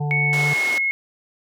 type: harmonic tone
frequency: 146.8 Hz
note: D3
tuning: in tune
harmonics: 1 / 3 / 5 / 6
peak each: -21 / -34 / -33 / -36 dBFS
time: 0-0.54 s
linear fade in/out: 10 ms
type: tone with pitch glide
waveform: sine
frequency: 2217 to 2170 Hz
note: C#7 to C#7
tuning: 0 to -37 cents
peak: -18 dBFS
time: 0.11-0.91 s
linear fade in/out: 0 ms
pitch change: -37 cents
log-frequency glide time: 0.24-0.55 s
type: band-pass noise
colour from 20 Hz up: pink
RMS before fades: -31 dBFS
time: 0.33-0.78 s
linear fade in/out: 0 ms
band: 410 to 8100 Hz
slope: 12 dB/octave
effects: none